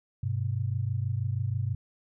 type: tone pair together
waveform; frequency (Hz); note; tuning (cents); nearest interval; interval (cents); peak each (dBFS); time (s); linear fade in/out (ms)
sine; 99.8 / 126.05; G2 / B2; +32 / +36; major third; 404; -29 / -30; 0.23-1.75; 5
effects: none